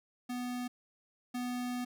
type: tone pair in turn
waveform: square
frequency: 246.9 / 246.9 Hz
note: B3 / B3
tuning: 0 / 0 cents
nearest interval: unison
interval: 0 cents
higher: neither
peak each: -36 / -35 dBFS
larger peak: second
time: 0.29-0.68 / 1.34-1.85 s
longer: second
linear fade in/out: 10 ms
effects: none